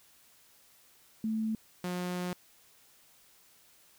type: tone pair in turn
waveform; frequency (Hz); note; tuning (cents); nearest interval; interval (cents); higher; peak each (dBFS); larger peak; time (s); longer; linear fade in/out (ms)
sine / sawtooth; 220 / 179.25; A3 / F3; 0 / +45; major third; 355; first; -29 / -29; neither; 1.24-1.55 / 1.84-2.33; second; 2
effects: white hiss -62 dBFS RMS until 3.98 s